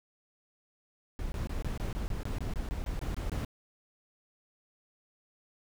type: noise bursts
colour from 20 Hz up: brown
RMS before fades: -34 dBFS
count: 15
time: 1.19-3.448 s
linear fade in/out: 0 ms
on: 130 ms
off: 22 ms
effects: none